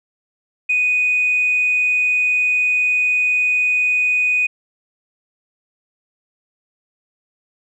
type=tone; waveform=sine; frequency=2486 Hz; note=D#7; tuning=2 cents flat; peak=-13 dBFS; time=0.69-4.47 s; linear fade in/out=10 ms; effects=tanh soft clip ceiling -9 dBFS